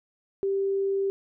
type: tone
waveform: sine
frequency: 392 Hz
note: G4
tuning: in tune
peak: -23 dBFS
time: 0.43-1.1 s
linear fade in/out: 0 ms
effects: none